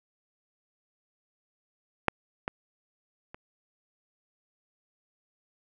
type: clicks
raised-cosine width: 0.5 ms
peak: -6 / -15 / -27 dBFS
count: 3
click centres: 2.083 / 2.479 / 3.345 s
effects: none